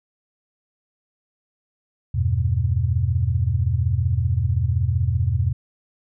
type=chord; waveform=sine; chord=E minor; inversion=none; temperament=equal; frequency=82.41 / 98 / 123.47 Hz; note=E2 / G2 / B2; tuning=0 / 0 / 0 cents; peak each=-22 dBFS; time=2.14-5.53 s; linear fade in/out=10 ms; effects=none